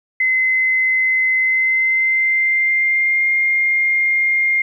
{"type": "tone with pitch glide", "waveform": "sine", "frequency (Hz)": [2049, 2119], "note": ["C7", "C7"], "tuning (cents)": [-37, 21], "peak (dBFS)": -13, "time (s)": [0.2, 4.62], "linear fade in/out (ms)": 5, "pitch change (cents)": 58, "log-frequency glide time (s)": [1.38, 3.28], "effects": ["9-bit"]}